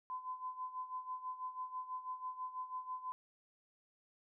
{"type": "tone with tremolo", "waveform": "sine", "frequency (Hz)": 1018, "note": "C6", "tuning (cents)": -48, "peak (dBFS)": -38, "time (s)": [0.1, 3.12], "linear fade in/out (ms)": 0, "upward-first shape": "sine", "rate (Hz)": 6.1, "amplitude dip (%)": 75, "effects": []}